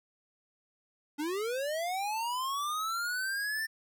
square linear sweep, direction up, 282.7 to 1800 Hz, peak -32 dBFS, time 1.18-3.67 s, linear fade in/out 20 ms, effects none

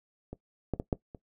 clicks, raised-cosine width 2 ms, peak -26 / -16 / -18 / -13 / -30 dBFS, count 5, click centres 0.33 / 0.737 / 0.799 / 0.928 / 1.148 s, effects noise-tail reverb RT60 0.1 s tail -18 dB re dry

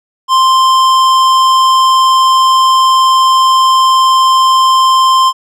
sine tone with hard clipping, 1046.5 Hz, C6, in tune, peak -7 dBFS, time 0.28-5.33 s, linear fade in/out 50 ms, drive 13 dB, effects none

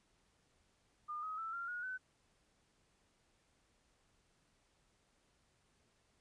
sine tone with pitch steps, 1211 / 1266.1 / 1323.7 / 1383.9 / 1446.8 / 1512.6 Hz, D#6 / D#6 / E6 / F6 / F#6 / F#6, -47 / +30 / +7 / -16 / -39 / +38 cents, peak -40 dBFS, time 1.08-1.98 s, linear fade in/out 20 ms, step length 150 ms, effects pink hiss -75 dBFS RMS until 6.2 s + resampled to 22050 Hz

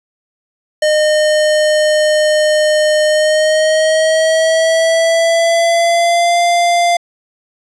square tone with pitch glide, 611 to 693.8 Hz, D#5 to F5, -32 to -12 cents, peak -10 dBFS, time 0.82-6.97 s, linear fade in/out 5 ms, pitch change +220 cents, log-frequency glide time 3.06-6.4 s, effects resampled to 22050 Hz + 7-bit

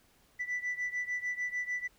sine beating tone pair, 1975.5 / 1982.2 Hz, B6 / B6, 0 / +6 cents, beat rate 6.7 Hz, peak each -33 / -35 dBFS, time 0.39-1.88 s, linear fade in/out 20 ms, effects tanh soft clip ceiling -29 dBFS + pink hiss -66 dBFS RMS until 1.98 s

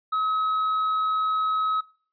triangle tone, 1279 Hz, D#6, 47 cents sharp, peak -20 dBFS, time 0.12-1.81 s, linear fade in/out 10 ms, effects noise-tail reverb RT60 0.5 s tail -25 dB re dry + resampled to 11025 Hz

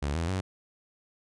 sawtooth tone with pitch steps, 71.6 / 83.2 / 94.1 Hz, D2 / E2 / F#2, -43 / +17 / +30 cents, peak -24 dBFS, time 0.02-0.41 s, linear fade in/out 10 ms, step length 130 ms, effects resampled to 22050 Hz

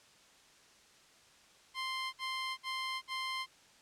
15% pulse tone bursts, 1046.5 Hz, C6, in tune, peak -29 dBFS, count 4, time 1.74-3.465 s, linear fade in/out 50 ms, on 390 ms, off 55 ms, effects white hiss -62 dBFS RMS until 3.81 s + low-pass 7000 Hz 12 dB/octave

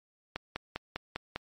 click train, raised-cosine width 0.3 ms, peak -17 dBFS, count 6, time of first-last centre 0.36-1.36 s, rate 5 Hz, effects MP3 64 kbps

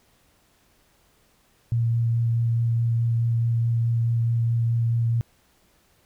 sine tone with vibrato, 116.3 Hz, A#2, 4 cents flat, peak -19 dBFS, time 1.72-5.21 s, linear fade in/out 0 ms, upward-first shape sine, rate 4.7 Hz, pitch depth 10 cents each way, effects pink hiss -62 dBFS RMS until 6.05 s

